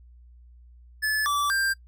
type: tone with pitch steps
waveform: square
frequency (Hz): 1728 / 1158 / 1586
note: A6 / D6 / G6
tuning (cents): -32 / -25 / +20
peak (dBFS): -23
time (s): 1.02-1.74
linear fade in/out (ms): 20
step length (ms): 240
effects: noise-tail reverb RT60 0.1 s tail -23 dB re dry + added 60 Hz sine -48 dBFS peak until 1.87 s